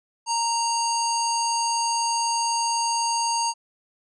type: harmonic tone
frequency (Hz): 928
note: A#5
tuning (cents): -8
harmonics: 1 / 3 / 5 / 7 / 9 / 10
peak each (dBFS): -23 / -36 / -29 / -29 / -36 / -39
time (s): 0.26-3.54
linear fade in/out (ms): 50
effects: none